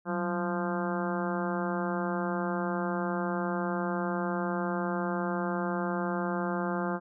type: harmonic tone with a mistuned harmonic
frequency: 174.3 Hz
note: F3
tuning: 3 cents flat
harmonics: 1 / 2 / 3 / 4 / 5 / 6 / 7 / 8 / 9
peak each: -32 / -35 / -37 / -38 / -39 / -40 / -40 / -41 / -42 dBFS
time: 0.05-7 s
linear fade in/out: 50 ms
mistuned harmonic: 1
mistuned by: +110 cents
effects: none